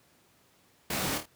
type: noise with echo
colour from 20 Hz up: pink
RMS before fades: -31 dBFS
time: 0.9-1.18 s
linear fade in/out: 5 ms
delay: 26 ms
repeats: 3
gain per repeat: -6 dB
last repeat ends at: 1.258 s
effects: pink hiss -64 dBFS RMS until 1.35 s + high-pass 100 Hz 12 dB/octave